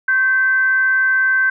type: tone with frequency modulation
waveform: sine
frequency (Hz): 1551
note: G6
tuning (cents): -19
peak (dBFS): -12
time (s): 0.08-1.5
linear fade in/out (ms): 5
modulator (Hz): 478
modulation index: 0.24
effects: none